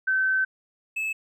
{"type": "tone pair in turn", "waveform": ["sine", "triangle"], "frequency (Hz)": [1536, 2604], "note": ["G6", "E7"], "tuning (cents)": [-36, -22], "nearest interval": "major sixth", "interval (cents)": 914, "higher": "second", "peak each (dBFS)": [-20, -24], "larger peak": "first", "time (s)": [[0.07, 0.45], [0.96, 1.13]], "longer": "first", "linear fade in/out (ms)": 10, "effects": []}